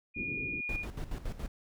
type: tone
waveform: sine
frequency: 2438 Hz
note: D#7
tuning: 36 cents flat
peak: -34 dBFS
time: 0.14-0.86 s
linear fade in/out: 50 ms
type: low-pass noise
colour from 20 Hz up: white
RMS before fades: -42 dBFS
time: 0.16-0.61 s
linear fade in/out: 5 ms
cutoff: 410 Hz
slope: 48 dB/octave
type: noise with tremolo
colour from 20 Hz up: brown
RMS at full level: -36 dBFS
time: 0.69-1.48 s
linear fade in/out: 2 ms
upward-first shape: square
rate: 7.1 Hz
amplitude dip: 70%
effects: none